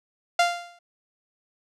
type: tone with exponential decay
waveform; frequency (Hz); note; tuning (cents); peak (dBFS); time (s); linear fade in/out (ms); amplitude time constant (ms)
sawtooth; 696; F5; -6; -11; 0.39-0.79; 5; 86
effects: low-pass 7000 Hz 12 dB/octave